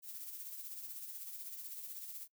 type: noise with tremolo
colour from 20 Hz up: violet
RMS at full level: -45 dBFS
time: 0.02-2.28 s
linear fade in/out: 50 ms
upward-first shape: sine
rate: 16 Hz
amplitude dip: 45%
effects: noise-tail reverb RT60 0.1 s tail -23 dB re dry